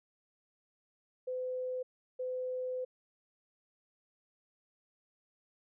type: tone bursts at uneven times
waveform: sine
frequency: 508 Hz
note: B4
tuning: 49 cents sharp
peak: -34 dBFS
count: 2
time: 1.27-1.83 / 2.19-2.85 s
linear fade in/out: 10 ms
effects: none